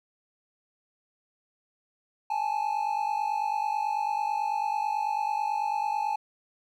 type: tone pair together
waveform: triangle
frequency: 826 / 875.1 Hz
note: G#5 / A5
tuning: -10 / -10 cents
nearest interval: minor second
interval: 100 cents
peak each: -27 dBFS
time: 2.3-6.16 s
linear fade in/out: 5 ms
effects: none